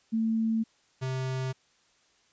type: tone pair in turn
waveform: sine / square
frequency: 223.6 / 130.67 Hz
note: A3 / C3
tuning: +28 / -2 cents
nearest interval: major sixth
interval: 930 cents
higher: first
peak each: -24 / -30 dBFS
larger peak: first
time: 0.12-0.64 / 1.01-1.53 s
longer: neither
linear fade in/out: 20 ms
effects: white hiss -66 dBFS RMS until 2.32 s + resampled to 16000 Hz